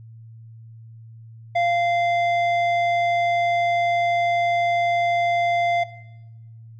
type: tone with low-pass filter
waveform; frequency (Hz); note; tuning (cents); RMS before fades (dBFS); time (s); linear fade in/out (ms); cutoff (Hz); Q
square; 693; F5; -14; -20; 1.55-5.84; 10; 2300; 1
effects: noise-tail reverb RT60 1.0 s tail -17 dB re dry + added 113 Hz sine -40 dBFS peak until 6.79 s